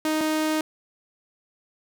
sawtooth tone pair in turn, 311.1 / 311.1 Hz, D#4 / D#4, 0 / 0 cents, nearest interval unison, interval 0 cents, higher neither, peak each -18 dBFS, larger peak neither, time 0.05-0.21 / 0.21-0.61 s, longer second, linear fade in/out 2 ms, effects none

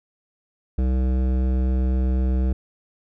sine tone with hard clipping, 64 Hz, C2, 38 cents flat, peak -20 dBFS, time 0.78-2.53 s, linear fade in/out 5 ms, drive 14 dB, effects none

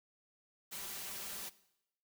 white noise with comb filter, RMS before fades -44 dBFS, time 0.71-1.5 s, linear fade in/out 20 ms, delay 5.1 ms, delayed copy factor +0.5, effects noise-tail reverb RT60 0.8 s tail -18 dB re dry

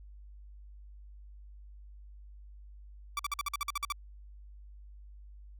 sawtooth tone bursts, 1157 Hz, D6, 26 cents flat, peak -27 dBFS, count 11, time 3.17-3.923 s, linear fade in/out 2 ms, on 23 ms, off 50 ms, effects added 50 Hz sine -48 dBFS peak until 5.59 s

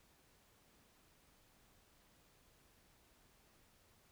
silence, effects pink hiss -70 dBFS RMS until 4.11 s

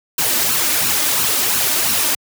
white noise with flanger, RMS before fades -17 dBFS, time 0.18-2.15 s, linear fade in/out 5 ms, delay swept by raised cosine 0.71 to 3.41 ms, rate 2.9 Hz, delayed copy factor +0.6, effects high-pass 100 Hz 12 dB/octave

